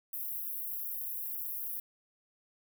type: high-pass noise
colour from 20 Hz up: pink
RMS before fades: -38 dBFS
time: 0.13-1.8 s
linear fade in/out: 5 ms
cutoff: 12000 Hz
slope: 48 dB/octave
effects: none